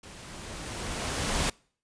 pink noise with level ramp, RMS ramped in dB -47 to -26 dBFS, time 0.03-1.5 s, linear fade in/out 5 ms, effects noise-tail reverb RT60 0.5 s tail -26 dB re dry + resampled to 22050 Hz

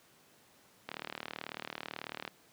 click train, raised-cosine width 0.3 ms, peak -22 dBFS, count 54, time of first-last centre 0.89-2.277 s, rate 38.2 Hz, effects pink hiss -63 dBFS RMS until 2.52 s + high-pass 150 Hz 12 dB/octave

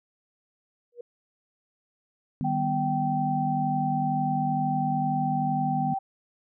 sine tone with exponential growth, 479.5 Hz, A#4, 49 cents sharp, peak -32 dBFS, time 0.92-1.01 s, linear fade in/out 5 ms, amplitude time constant 18 ms
sine chord, Eb augmented, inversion none, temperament equal with one note detuned, 153.87 / 196 / 246.9 Hz, Eb3 / G3 / B3, -19 / 0 / 0 cents, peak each -29 / -33 / -30 dBFS, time 2.41-5.94 s, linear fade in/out 0 ms
sine tone, 776 Hz, G5, 18 cents flat, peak -26 dBFS, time 2.44-5.99 s, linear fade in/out 10 ms
effects none

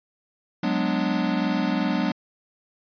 square chord, G# half-diminished seventh, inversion third, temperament equal, 185 / 207.7 / 246.9 / 293.7 Hz, F#3 / G#3 / B3 / D4, 0 / 0 / 0 / 0 cents, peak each -28 dBFS, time 0.63-2.12 s, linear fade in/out 5 ms, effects resampled to 11025 Hz

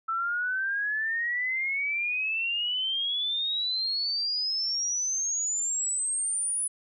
sine exponential sweep, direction up, 1318.5 to 10000 Hz, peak -26 dBFS, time 0.08-6.68 s, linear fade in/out 10 ms, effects none

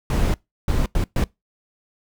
brown noise bursts at uneven times, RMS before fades -19 dBFS, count 4, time 0.1-0.34 / 0.68-0.86 / 0.95-1.04 / 1.16-1.24 s, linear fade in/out 2 ms, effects noise-tail reverb RT60 0.2 s tail -24 dB re dry

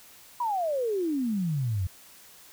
sine exponential sweep, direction down, 1000 to 86.6 Hz, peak -25 dBFS, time 0.4-1.87 s, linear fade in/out 5 ms, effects white hiss -52 dBFS RMS until 2.52 s

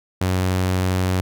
sawtooth tone, 92.5 Hz, F#2, in tune, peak -14 dBFS, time 0.21-1.21 s, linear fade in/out 5 ms, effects none

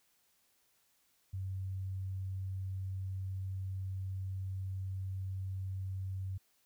sine tone, 95.1 Hz, F#2, 48 cents sharp, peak -36 dBFS, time 1.33-6.38 s, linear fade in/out 10 ms, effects white hiss -73 dBFS RMS until 6.65 s

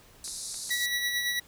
white band-pass noise, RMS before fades -38 dBFS, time 0.24-0.86 s, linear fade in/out 2 ms, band 3800 to 11000 Hz, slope 96 dB/octave
clicks, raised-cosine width 0.3 ms, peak -31 dBFS, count 3, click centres 0.278 / 0.543 / 0.694 s
25% pulse tone with tremolo, 1941 Hz, B6, 31 cents flat, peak -22 dBFS, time 0.7-1.4 s, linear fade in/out 10 ms, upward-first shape sine, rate 9 Hz, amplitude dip 40%
effects pink hiss -56 dBFS RMS until 1.47 s

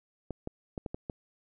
clicks, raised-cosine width 2 ms, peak -22 dBFS, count 6, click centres 0.307 / 0.474 / 0.778 / 0.862 / 0.945 / 1.098 s, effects none

